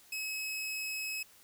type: tone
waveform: sawtooth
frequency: 2566 Hz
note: E7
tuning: 47 cents flat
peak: -32 dBFS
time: 0.12-1.23 s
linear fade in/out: 5 ms
effects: white hiss -60 dBFS RMS until 1.43 s